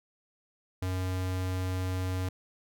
square tone, 92.5 Hz, F#2, in tune, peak -30 dBFS, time 0.82-2.29 s, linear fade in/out 5 ms, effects none

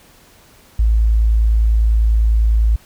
sine tone, 55 Hz, A1, in tune, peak -10 dBFS, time 0.79-2.76 s, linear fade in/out 5 ms, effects pink hiss -48 dBFS RMS until 2.85 s

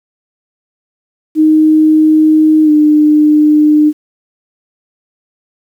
sine tone with pitch glide, 311.1 to 301.9 Hz, D#4 to D4, 0 to +48 cents, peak -4 dBFS, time 1.35-3.93 s, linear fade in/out 50 ms, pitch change -52 cents, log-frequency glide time 2.64-2.7 s, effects 7-bit

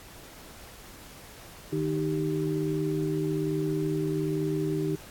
sine tone cluster, 154.3 / 310 / 391.2 Hz, D#3 / D#4 / G4, -14 / -6 / -4 cents, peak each -30 dBFS, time 1.72-4.96 s, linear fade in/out 10 ms, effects pink hiss -48 dBFS RMS until 5.1 s + AAC 64 kbps

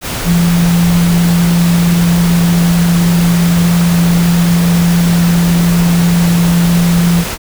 sine tone in noise, 171.8 Hz, F3, 28 cents flat, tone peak -7 dBFS, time 0.24-7.25 s, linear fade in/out 50 ms, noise pink, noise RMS -19 dBFS, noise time 0.01-7.38 s, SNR +9 dB, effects none

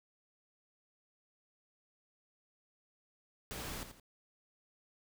pink noise with echo, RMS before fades -43 dBFS, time 3.51-3.83 s, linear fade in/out 0 ms, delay 84 ms, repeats 2, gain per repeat -9 dB, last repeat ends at 3.998 s, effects none

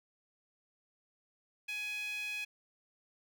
sawtooth tone with high-pass filter, 837 Hz, G#5, 13 cents sharp, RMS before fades -39 dBFS, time 1.68-2.45 s, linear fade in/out 10 ms, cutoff 2500 Hz, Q 6, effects none

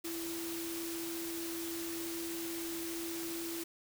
sine tone in noise, 334.5 Hz, E4, 25 cents sharp, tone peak -39 dBFS, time 0.04-3.64 s, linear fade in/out 10 ms, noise white, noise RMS -43 dBFS, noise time 0.04-3.64 s, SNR +1 dB, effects none

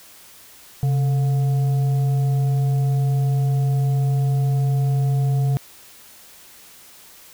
sine tone with frequency modulation, 135.4 Hz, C#3, 40 cents flat, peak -16 dBFS, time 0.83-5.57 s, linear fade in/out 0 ms, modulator 576 Hz, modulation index 0.21, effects white hiss -46 dBFS RMS until 7.33 s

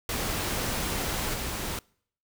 pink noise with level steps, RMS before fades -30 / -33 dBFS, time 0.09-1.79 s, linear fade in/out 2 ms, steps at 1.34 s, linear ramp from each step 2 ms, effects noise-tail reverb RT60 0.6 s tail -26 dB re dry

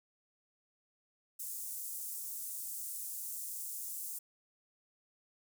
pink high-pass noise, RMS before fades -42 dBFS, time 1.39-4.19 s, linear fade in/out 10 ms, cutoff 8000 Hz, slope 24 dB/octave, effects none

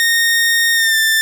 sawtooth tone with pitch glide, 1847 to 1778.9 Hz, A#6 to A6, -16 to +18 cents, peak -8 dBFS, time 0-1.21 s, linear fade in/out 0 ms, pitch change -66 cents, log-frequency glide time 0.74-0.97 s, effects none

